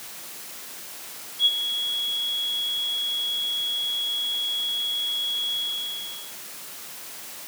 sine tone with ADSR envelope, 3337 Hz, G#7, 8 cents sharp, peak -13 dBFS, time 1.39-6.36 s, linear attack 66 ms, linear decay 42 ms, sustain -11 dB, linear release 810 ms, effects white hiss -39 dBFS RMS until 7.47 s + high-pass 150 Hz 12 dB/octave

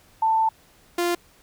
sine / sawtooth tone pair in turn, 888 / 348 Hz, A5 / F4, +16 / -6 cents, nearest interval octave + major third, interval 1622 cents, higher first, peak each -17 dBFS, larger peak neither, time 0.22-0.49 / 0.98-1.15 s, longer first, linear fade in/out 5 ms, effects pink hiss -56 dBFS RMS until 1.42 s

